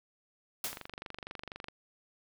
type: noise with exponential decay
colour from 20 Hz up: white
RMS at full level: -32 dBFS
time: 0.64-0.87 s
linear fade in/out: 2 ms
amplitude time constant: 48 ms
type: click train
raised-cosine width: 0.3 ms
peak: -25 dBFS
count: 24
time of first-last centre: 0.73-1.684 s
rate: 24.1 Hz
effects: none